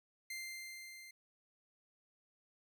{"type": "tone with level ramp", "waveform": "sawtooth", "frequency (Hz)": 2091, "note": "C7", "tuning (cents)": -2, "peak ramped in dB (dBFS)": [-38, -49], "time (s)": [0.3, 1.11], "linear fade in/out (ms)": 5, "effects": []}